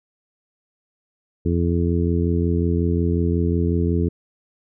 harmonic tone, 85.5 Hz, F2, 36 cents flat, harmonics 1 / 2 / 3 / 4 / 5, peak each -20 / -23 / -25 / -26 / -27 dBFS, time 1.45-4.09 s, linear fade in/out 10 ms, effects none

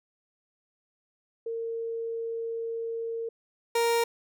sine / 30% pulse tone pair in turn, 457.9 / 466.7 Hz, A#4 / A#4, -31 / +2 cents, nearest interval unison, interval 33 cents, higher second, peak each -30 / -20 dBFS, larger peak second, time 1.46-3.29 / 3.75-4.04 s, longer first, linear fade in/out 5 ms, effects none

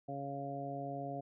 harmonic tone, 139.5 Hz, C#3, 11 cents sharp, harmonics 1 / 2 / 3 / 4 / 5, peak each -45 / -45 / -49 / -46 / -42 dBFS, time 0.08-1.21 s, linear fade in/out 10 ms, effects none

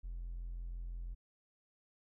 triangle tone, 42.93 Hz, F1, 29 cents flat, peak -37 dBFS, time 0.03-1.15 s, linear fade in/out 20 ms, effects tanh soft clip ceiling -36 dBFS

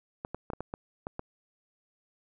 clicks, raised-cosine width 1 ms, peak -21 dBFS, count 8, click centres 0.249 / 0.346 / 0.502 / 0.534 / 0.606 / 0.739 / 1.069 / 1.194 s, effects none

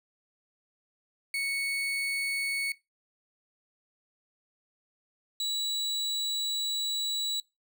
35% pulse tone pair in turn, 2217 / 3920 Hz, C#7 / B7, 0 / -14 cents, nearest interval minor seventh, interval 986 cents, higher second, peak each -27 dBFS, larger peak neither, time 1.34-2.72 / 5.4-7.4 s, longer second, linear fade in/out 2 ms, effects noise-tail reverb RT60 0.2 s tail -19 dB re dry

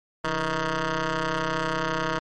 10% pulse ring-modulated tone, 155 Hz, D#3, 6 cents flat, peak -13 dBFS, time 0.24-2.19 s, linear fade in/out 5 ms, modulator 791 Hz, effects low-pass 5000 Hz 12 dB/octave + MP3 48 kbps

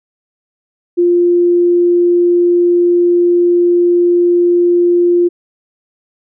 sine tone, 349.7 Hz, F4, 2 cents sharp, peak -7 dBFS, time 0.97-5.29 s, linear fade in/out 20 ms, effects none

